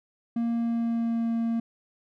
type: tone with pitch glide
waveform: triangle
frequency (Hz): 233 to 229.9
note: A#3 to A#3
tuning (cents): -1 to -24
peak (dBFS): -22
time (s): 0.36-1.6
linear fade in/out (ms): 5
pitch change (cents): -23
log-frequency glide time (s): 0.54-1.32
effects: none